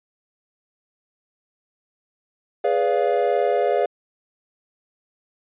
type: chord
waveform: triangle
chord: G# diminished seventh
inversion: none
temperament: equal with one note detuned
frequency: 415.3 / 493.9 / 575.2 / 698.5 Hz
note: G#4 / B4 / D5 / F5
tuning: 0 / 0 / -36 / 0 cents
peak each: -21 dBFS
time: 2.64-3.86 s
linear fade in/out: 5 ms
effects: resampled to 8000 Hz